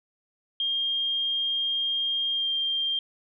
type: tone with pitch glide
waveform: sine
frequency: 3216 to 3188 Hz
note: G7 to G7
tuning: +44 to +28 cents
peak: -24 dBFS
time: 0.6-2.99 s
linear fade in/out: 2 ms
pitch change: -16 cents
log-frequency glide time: 2.33-2.48 s
effects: none